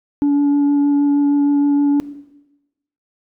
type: tone with vibrato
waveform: sine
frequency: 286.4 Hz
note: D4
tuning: 43 cents flat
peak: -9 dBFS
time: 0.22-2 s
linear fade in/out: 0 ms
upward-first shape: sine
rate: 6.4 Hz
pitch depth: 10 cents each way
effects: noise-tail reverb RT60 1.0 s tail -17 dB re dry + tanh soft clip ceiling -11 dBFS